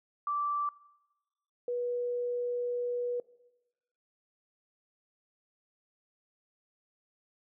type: tone pair in turn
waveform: sine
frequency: 1167 / 486.6 Hz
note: D6 / B4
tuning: -11 / -26 cents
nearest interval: octave + minor third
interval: 1515 cents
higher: first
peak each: -29 / -30 dBFS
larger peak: first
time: 0.27-0.69 / 1.68-3.2 s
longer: second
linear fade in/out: 2 ms
effects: noise-tail reverb RT60 1.0 s tail -20 dB re dry